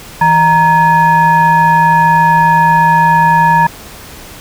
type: tone with frequency modulation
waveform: sine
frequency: 932.3 Hz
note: A#5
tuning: in tune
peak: -5 dBFS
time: 0.21-3.67 s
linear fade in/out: 5 ms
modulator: 770 Hz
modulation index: 0.71
effects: pink hiss -32 dBFS RMS until 4.4 s